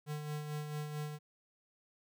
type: tone with tremolo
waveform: square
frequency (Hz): 150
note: D3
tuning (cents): +37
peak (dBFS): -37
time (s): 0.06-1.19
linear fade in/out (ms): 50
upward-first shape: sine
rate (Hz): 4.5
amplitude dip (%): 45
effects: none